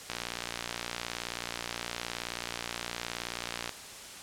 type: click train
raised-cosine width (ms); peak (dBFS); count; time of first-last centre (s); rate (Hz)
0.2; -16; 213; 0.1-3.693; 59
effects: white hiss -45 dBFS RMS until 4.22 s + low-pass 9000 Hz 12 dB/octave